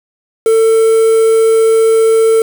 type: tone with quantisation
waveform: triangle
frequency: 447.5 Hz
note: A4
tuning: 29 cents sharp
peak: -4 dBFS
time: 0.46-2.42 s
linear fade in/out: 2 ms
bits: 4
effects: none